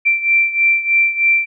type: beating tone pair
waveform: sine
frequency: 2349 / 2352.2 Hz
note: D7 / D7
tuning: 0 / +2 cents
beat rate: 3.2 Hz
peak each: -13 / -17 dBFS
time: 0.05-1.46 s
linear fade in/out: 20 ms
effects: none